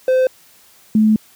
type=tone pair in turn; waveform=triangle / sine; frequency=516 / 216.3 Hz; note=C5 / A3; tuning=-24 / -29 cents; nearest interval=octave + minor third; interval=1505 cents; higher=first; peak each=-9 dBFS; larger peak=neither; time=0.08-0.27 / 0.95-1.16 s; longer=second; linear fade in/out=2 ms; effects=white hiss -49 dBFS RMS until 1.35 s + high-pass 60 Hz 12 dB/octave